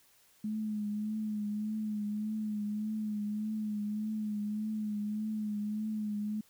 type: tone with vibrato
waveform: sine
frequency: 212.1 Hz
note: G#3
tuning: 37 cents sharp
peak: -32 dBFS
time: 0.44-6.41 s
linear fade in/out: 5 ms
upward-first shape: triangle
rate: 1.7 Hz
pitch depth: 45 cents each way
effects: white hiss -65 dBFS RMS until 6.49 s